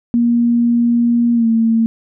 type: tone with pitch glide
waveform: sine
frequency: 236.7 to 226.5 Hz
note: A#3 to A#3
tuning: +27 to -50 cents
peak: -10 dBFS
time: 0.14-1.86 s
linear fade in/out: 0 ms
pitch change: -77 cents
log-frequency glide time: 1.34-1.47 s
effects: none